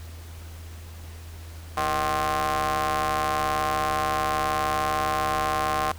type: ring-modulated tone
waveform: sawtooth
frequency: 146.83 Hz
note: D3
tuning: in tune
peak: -16 dBFS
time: 1.77-5.92 s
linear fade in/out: 5 ms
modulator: 914 Hz
effects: added 82 Hz sine -38 dBFS peak until 5.98 s + pink hiss -48 dBFS RMS until 5.98 s